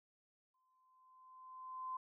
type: tone with exponential growth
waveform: sine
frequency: 1032 Hz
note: C6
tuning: 24 cents flat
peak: -39 dBFS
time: 0.54-1.97 s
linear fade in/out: 5 ms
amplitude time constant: 310 ms
effects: none